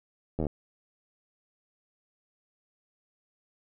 slowing click train, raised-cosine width 2 ms, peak -17 dBFS, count 7, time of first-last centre 0.39-0.468 s, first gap 12 ms, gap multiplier 1.03, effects none

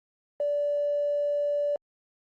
triangle tone, 581 Hz, D5, 19 cents flat, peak -20 dBFS, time 0.4-1.76 s, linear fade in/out 2 ms, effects tanh soft clip ceiling -22 dBFS + Opus 24 kbps

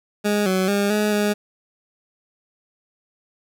20% pulse tone with pitch steps, 207.2 / 187.4 / 201.9 / 210.5 / 207.5 Hz, G#3 / F#3 / G#3 / G#3 / G#3, -4 / +22 / -49 / +24 / -1 cents, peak -13 dBFS, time 0.24-1.34 s, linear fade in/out 20 ms, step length 220 ms, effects none

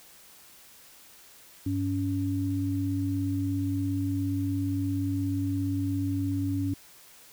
sine tone pair together, 99.5 / 281.4 Hz, G2 / C#4, +26 / +26 cents, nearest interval octave + tritone, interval 1800 cents, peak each -29 / -28 dBFS, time 1.66-6.74 s, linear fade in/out 5 ms, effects white hiss -53 dBFS RMS until 7.32 s

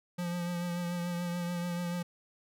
square tone with vibrato, 174.61 Hz, F3, in tune, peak -33 dBFS, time 0.18-2.03 s, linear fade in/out 10 ms, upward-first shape triangle, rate 6.9 Hz, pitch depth 32 cents each way, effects none

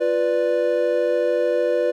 triangle chord, B diminished, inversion second, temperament equal, 349.2 / 493.9 / 587.3 Hz, F4 / B4 / D5, 0 / 0 / 0 cents, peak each -23 / -18 / -20 dBFS, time 0-1.92 s, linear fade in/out 20 ms, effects none

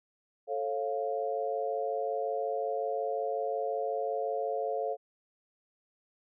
sine chord, A augmented, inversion none, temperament equal with one note detuned, 440 / 545.5 / 698.5 Hz, A4 / C#5 / E#5, 0 / -28 / 0 cents, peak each -34 dBFS, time 0.47-4.97 s, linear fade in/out 50 ms, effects none

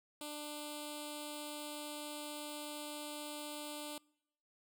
5% pulse tone with notch filter, 297.4 Hz, D4, 22 cents sharp, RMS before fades -45 dBFS, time 0.21-3.98 s, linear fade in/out 2 ms, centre 1800 Hz, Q 0.58, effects noise-tail reverb RT60 0.8 s tail -26 dB re dry

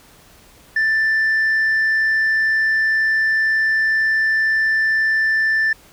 sine tone, 1769 Hz, A6, 9 cents sharp, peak -12 dBFS, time 0.76-5.73 s, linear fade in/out 5 ms, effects tanh soft clip ceiling -13 dBFS + pink hiss -48 dBFS RMS until 5.92 s

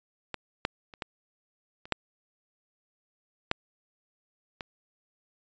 clicks, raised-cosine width 0.3 ms, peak -17 / -10 / -30 / -17 / -29 / -8 / -8 / -20 dBFS, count 8, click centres 0.343 / 0.651 / 0.938 / 1.022 / 1.855 / 1.923 / 3.514 / 4.608 s, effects resampled to 16000 Hz

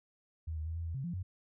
sine tone with pitch steps, 80.2 / 77.8 / 81.4 / 83.8 / 82.4 / 134.2 / 172.9 / 92 Hz, E2 / D#2 / E2 / E2 / E2 / C3 / F3 / F#2, -47 / 0 / -21 / +29 / 0 / +44 / -17 / -9 cents, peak -35 dBFS, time 0.47-1.23 s, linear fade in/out 10 ms, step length 95 ms, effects none

